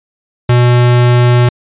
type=tone; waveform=square; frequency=122.1 Hz; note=B2; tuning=19 cents flat; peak=-6 dBFS; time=0.49-1.49 s; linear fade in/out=5 ms; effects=resampled to 8000 Hz